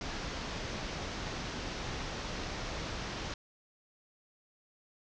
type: low-pass noise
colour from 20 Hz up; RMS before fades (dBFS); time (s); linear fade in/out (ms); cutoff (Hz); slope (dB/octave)
pink; -39; 0.01-3.34; 2; 6300; 48
effects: none